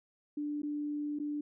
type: tone with dropouts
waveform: sine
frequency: 294.7 Hz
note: D4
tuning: 6 cents sharp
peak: -33 dBFS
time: 0.37-1.41 s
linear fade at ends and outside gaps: 5 ms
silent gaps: 0.62-0.631 / 1.189-1.198 s
effects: none